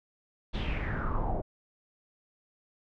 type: noise with low-pass filter sweep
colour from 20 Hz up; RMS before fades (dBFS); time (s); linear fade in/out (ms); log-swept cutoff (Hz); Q
brown; -31; 0.53-1.42; 20; 3700 to 640; 5.5
effects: none